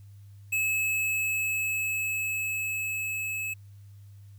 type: tone with level ramp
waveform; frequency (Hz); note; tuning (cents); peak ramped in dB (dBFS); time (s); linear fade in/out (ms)
square; 2590; E7; -31; -25 to -31; 0.52-3.54; 10
effects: added 100 Hz sine -46 dBFS peak until 4.38 s + white hiss -68 dBFS RMS until 4.38 s